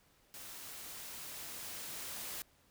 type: noise with level ramp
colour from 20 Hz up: white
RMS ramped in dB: -49 to -43 dBFS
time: 0.34-2.42 s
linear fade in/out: 0 ms
effects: pink hiss -69 dBFS RMS until 2.7 s